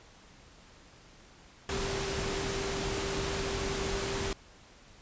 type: tone in noise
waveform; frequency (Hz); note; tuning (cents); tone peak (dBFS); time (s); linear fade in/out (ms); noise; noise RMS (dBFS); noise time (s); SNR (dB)
sine; 392; G4; 0; -36; 1.69-4.33; 2; pink; -34; 1.69-4.33; -5
effects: pink hiss -56 dBFS RMS until 5.01 s + resampled to 16000 Hz